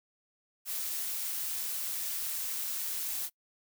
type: noise with amplitude modulation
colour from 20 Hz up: blue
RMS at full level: -34 dBFS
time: 0.65-3.3 s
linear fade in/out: 50 ms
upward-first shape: sine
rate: 164 Hz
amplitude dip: 25%
effects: noise-tail reverb RT60 0.1 s tail -24 dB re dry